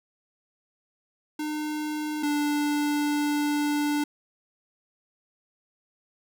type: tone pair in turn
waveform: square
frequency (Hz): 303.2 / 293.9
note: D#4 / D4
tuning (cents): -45 / +1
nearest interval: minor second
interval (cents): 54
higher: first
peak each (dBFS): -29 / -24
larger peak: second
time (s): 1.39-2.23 / 2.23-4.04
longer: second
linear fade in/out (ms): 5
effects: none